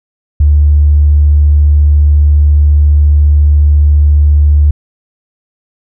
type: tone with tanh clipping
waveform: triangle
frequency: 73.8 Hz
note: D2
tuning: 9 cents sharp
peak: -3 dBFS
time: 0.4-4.71 s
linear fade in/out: 5 ms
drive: 4 dB
effects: none